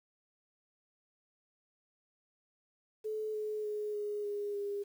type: tone with pitch steps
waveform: sine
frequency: 431.9 / 426.4 / 421.1 / 415.7 / 410.5 / 405.3 Hz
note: A4 / G#4 / G#4 / G#4 / G#4 / G#4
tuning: -32 / +46 / +24 / +2 / -20 / -42 cents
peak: -34 dBFS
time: 3.04-4.84 s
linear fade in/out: 20 ms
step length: 300 ms
effects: 10-bit